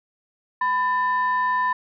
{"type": "tone pair together", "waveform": "sine", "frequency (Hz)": [1001, 1783.6], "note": ["B5", "A6"], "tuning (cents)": [23, 23], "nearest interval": "minor seventh", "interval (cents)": 1000, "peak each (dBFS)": [-19, -25], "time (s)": [0.61, 1.73], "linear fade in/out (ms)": 5, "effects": ["tanh soft clip ceiling -13 dBFS"]}